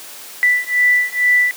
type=beating tone pair; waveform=sine; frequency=1975.5 / 1977.7 Hz; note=B6 / B6; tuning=0 / +2 cents; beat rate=2.2 Hz; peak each=-15 dBFS; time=0.43-1.51 s; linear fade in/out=0 ms; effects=white hiss -35 dBFS RMS until 1.56 s + high-pass 300 Hz 12 dB/octave